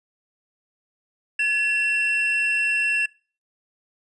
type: tone pair together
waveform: triangle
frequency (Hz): 1705.9 / 2708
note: G#6 / E7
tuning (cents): +46 / +46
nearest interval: minor sixth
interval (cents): 800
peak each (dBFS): -23 / -19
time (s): 1.39-3.06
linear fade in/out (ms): 5
effects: noise-tail reverb RT60 0.4 s tail -24 dB re dry + resampled to 24000 Hz